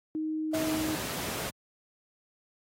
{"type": "tone", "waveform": "sine", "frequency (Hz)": 312.4, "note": "D#4", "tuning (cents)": 7, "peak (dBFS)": -29, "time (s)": [0.15, 0.95], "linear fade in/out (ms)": 0}
{"type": "tone with exponential decay", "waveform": "sine", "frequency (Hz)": 640, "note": "D#5", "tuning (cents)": 49, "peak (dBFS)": -29, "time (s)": [0.53, 1.45], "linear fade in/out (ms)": 5, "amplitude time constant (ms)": 200}
{"type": "noise", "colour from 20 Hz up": "pink", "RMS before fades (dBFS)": -35, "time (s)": [0.53, 1.51], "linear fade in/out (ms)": 20}
{"effects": ["high-pass 100 Hz 12 dB/octave", "AAC 48 kbps"]}